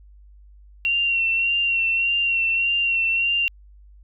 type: tone with vibrato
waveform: sine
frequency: 2740 Hz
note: F7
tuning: 34 cents flat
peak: -18 dBFS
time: 0.85-3.48 s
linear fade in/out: 0 ms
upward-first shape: sine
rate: 1.7 Hz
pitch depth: 32 cents each way
effects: added 50 Hz sine -45 dBFS peak until 4.03 s